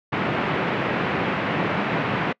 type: band-pass noise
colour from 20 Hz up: pink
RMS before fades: -24 dBFS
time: 0.12-2.33 s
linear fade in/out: 10 ms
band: 130 to 2600 Hz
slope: 24 dB/octave
effects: noise-tail reverb RT60 0.1 s tail -25 dB re dry